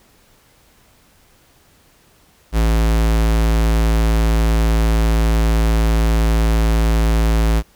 square tone, 55.3 Hz, A1, 9 cents sharp, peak -13 dBFS, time 2.52-7.63 s, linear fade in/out 50 ms, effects pink hiss -53 dBFS RMS until 7.75 s

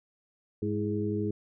harmonic tone with a mistuned harmonic, 103.83 Hz, G#2, in tune, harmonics 1 / 2 / 3 / 4, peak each -33 / -33 / -33 / -33 dBFS, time 0.62-1.31 s, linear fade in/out 5 ms, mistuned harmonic 3, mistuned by +64 cents, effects none

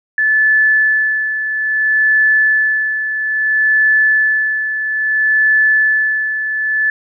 sine tone with tremolo, 1737 Hz, A6, 23 cents flat, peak -8 dBFS, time 0.18-6.9 s, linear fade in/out 2 ms, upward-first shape sine, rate 0.6 Hz, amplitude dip 60%, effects none

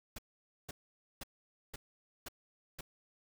pink noise bursts, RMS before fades -44 dBFS, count 6, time 0.16-2.81 s, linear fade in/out 5 ms, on 25 ms, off 500 ms, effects none

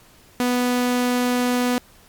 sawtooth tone, 246.9 Hz, B3, in tune, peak -14 dBFS, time 0.4-1.78 s, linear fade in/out 0 ms, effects pink hiss -51 dBFS RMS until 2.08 s + MP3 96 kbps

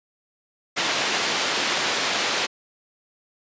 white band-pass noise, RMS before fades -24 dBFS, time 0.76-2.47 s, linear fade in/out 20 ms, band 230 to 4200 Hz, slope 12 dB/octave, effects resampled to 16000 Hz

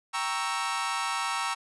sawtooth chord, G diminished seventh, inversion none, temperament equal, 784 / 932.3 / 1108.7 / 1318.5 Hz, G5 / Bb5 / Db6 / Fb6, 0 / 0 / 0 / 0 cents, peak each -33 / -29 / -30 / -29 dBFS, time 0.13-1.55 s, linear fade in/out 20 ms, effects resampled to 24000 Hz

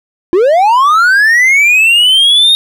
triangle linear sweep, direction up, 330 to 3729 Hz, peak -3 dBFS, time 0.33-2.55 s, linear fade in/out 0 ms, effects none

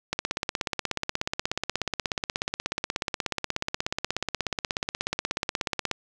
click train, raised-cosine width 0.2 ms, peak -9 dBFS, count 97, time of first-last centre 0.13-5.913 s, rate 16.6 Hz, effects none

